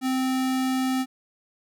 square tone, 260.1 Hz, C4, 10 cents flat, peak -23 dBFS, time 0.01-1.06 s, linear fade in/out 50 ms, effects none

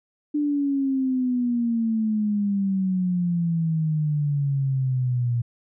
sine exponential sweep, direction down, 298.1 to 118.1 Hz, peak -20 dBFS, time 0.34-5.42 s, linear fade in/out 10 ms, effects none

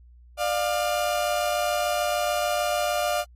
35% pulse tone pair together, 597.3 / 704 Hz, D5 / F5, +29 / +14 cents, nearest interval minor third, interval 285 cents, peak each -24 dBFS, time 0.37-3.25 s, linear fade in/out 50 ms, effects added 60 Hz sine -48 dBFS peak until 3.35 s + AAC 48 kbps

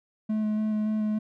triangle tone with vibrato, 214.5 Hz, A3, 44 cents flat, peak -22 dBFS, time 0.29-1.19 s, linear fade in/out 10 ms, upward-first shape square, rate 3.5 Hz, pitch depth 10 cents each way, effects none

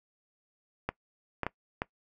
clicks, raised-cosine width 0.5 ms, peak -15 dBFS, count 4, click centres 0.89 / 1.433 / 1.466 / 1.819 s, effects noise-tail reverb RT60 0.1 s tail -21 dB re dry

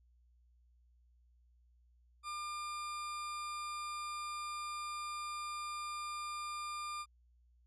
40% pulse tone, 1200 Hz, D6, 37 cents sharp, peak -39 dBFS, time 2.23-7.06 s, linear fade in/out 50 ms, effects added 60 Hz sine -65 dBFS peak until 7.66 s + resampled to 24000 Hz

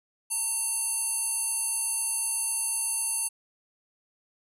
square tone with band-pass filter, 906 Hz, A#5, 50 cents flat, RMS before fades -29 dBFS, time 0.3-3.29 s, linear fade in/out 20 ms, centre 9600 Hz, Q 8.2, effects none

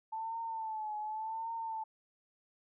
sine tone with vibrato, 880 Hz, A5, in tune, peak -36 dBFS, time 0.12-1.84 s, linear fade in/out 10 ms, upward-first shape triangle, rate 0.89 Hz, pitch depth 74 cents each way, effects none

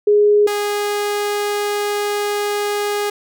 sine / sawtooth tone pair in turn, 415.3 / 412.2 Hz, G#4 / G#4, 0 / -13 cents, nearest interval unison, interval 13 cents, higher first, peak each -9 / -14 dBFS, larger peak first, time 0.07-0.47 / 0.47-3.1 s, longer second, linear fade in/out 5 ms, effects none

